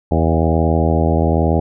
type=harmonic tone with a mistuned harmonic; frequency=81 Hz; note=E2; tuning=30 cents flat; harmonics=1 / 2 / 3 / 4 / 5 / 6 / 7 / 8 / 9 / 10; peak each=-16 / -19 / -21 / -22 / -23 / -24 / -24 / -25 / -26 / -26 dBFS; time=0.11-1.6 s; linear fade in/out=5 ms; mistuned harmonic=8; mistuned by=+17 cents; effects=none